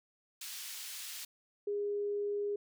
pink high-pass noise, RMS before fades -44 dBFS, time 0.41-1.25 s, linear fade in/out 5 ms, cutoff 3000 Hz, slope 12 dB/octave
sine tone, 409.4 Hz, G#4, 25 cents flat, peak -32 dBFS, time 1.67-2.56 s, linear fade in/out 5 ms
effects none

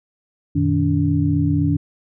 sine tone cluster, 90.9 / 119 / 154.5 / 287.1 Hz, F#2 / A#2 / D#3 / D4, -30 / +36 / -12 / -39 cents, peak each -21 / -27 / -19 / -19 dBFS, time 0.55-1.77 s, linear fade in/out 10 ms, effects none

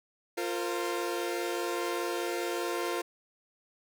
sawtooth chord, F suspended fourth, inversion none, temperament equal with one note detuned, 349.2 / 458.4 / 523.3 Hz, F4 / Bb4 / C5, 0 / -29 / 0 cents, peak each -29 / -32 / -34 dBFS, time 0.37-3.02 s, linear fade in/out 10 ms, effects none

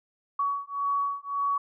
sine beating tone pair, 1126 / 1127.8 Hz, C#6 / C#6, +27 / +30 cents, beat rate 1.8 Hz, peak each -29 dBFS, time 0.39-1.58 s, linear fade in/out 5 ms, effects none

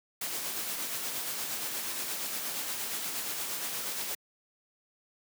white noise with tremolo, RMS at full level -34 dBFS, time 0.21-4.15 s, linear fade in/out 5 ms, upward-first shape sine, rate 8.5 Hz, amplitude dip 30%, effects high-pass 150 Hz 12 dB/octave

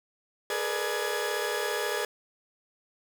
sawtooth tone cluster, 418.5 / 456.5 / 491 / 595 / 1684 Hz, G#4 / A#4 / B4 / D5 / G#6, +13 / -36 / -10 / +22 / +24 cents, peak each -29 / -33 / -31 / -32 / -31 dBFS, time 0.5-2.05 s, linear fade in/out 2 ms, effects none

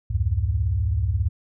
sine tone cluster, 68.1 / 85.3 / 103.2 Hz, C#2 / F2 / G#2, -30 / -40 / -10 cents, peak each -24 dBFS, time 0.1-1.29 s, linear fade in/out 10 ms, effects none

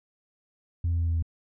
sine tone with pitch steps, 85.2 / 84.46 / 83.74 / 83.01 / 82.3 Hz, F2 / E2 / E2 / E2 / E2, -42 / +43 / +28 / +13 / -2 cents, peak -21 dBFS, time 0.84-1.225 s, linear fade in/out 5 ms, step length 77 ms, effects tanh soft clip ceiling -21 dBFS

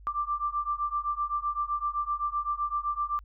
sine beating tone pair, 1174.7 / 1182.5 Hz, D6 / D6, 0 / +12 cents, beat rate 7.8 Hz, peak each -31 / -30 dBFS, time 0.07-3.19 s, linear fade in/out 0 ms, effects added 50 Hz sine -47 dBFS peak until 3.24 s

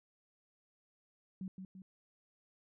sine tone with echo, 188.4 Hz, F#3, 32 cents sharp, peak -39 dBFS, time 1.41-1.48 s, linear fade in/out 2 ms, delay 170 ms, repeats 2, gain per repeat -5 dB, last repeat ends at 1.82 s, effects none

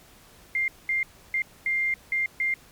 sine tone bursts at uneven times, 2100 Hz, C7, 6 cents sharp, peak -22 dBFS, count 6, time 0.55-0.68 / 0.89-1.03 / 1.34-1.42 / 1.66-1.94 / 2.12-2.26 / 2.4-2.54 s, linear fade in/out 2 ms, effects pink hiss -53 dBFS RMS until 2.71 s + MP3 96 kbps

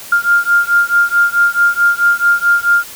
sine beating tone pair, 1400 / 1404.6 Hz, F6 / F6, +4 / +10 cents, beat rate 4.6 Hz, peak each -12 dBFS, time 0.12-2.84 s, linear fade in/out 5 ms, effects white hiss -32 dBFS RMS until 2.95 s

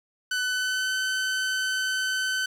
sawtooth tone with pitch glide, 1501 to 1522.8 Hz, F#6 to F#6, +24 to +49 cents, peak -21 dBFS, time 0.31-2.46 s, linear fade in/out 5 ms, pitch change +25 cents, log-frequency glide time 0.47-0.95 s, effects low-pass 9000 Hz 12 dB/octave + 8-bit

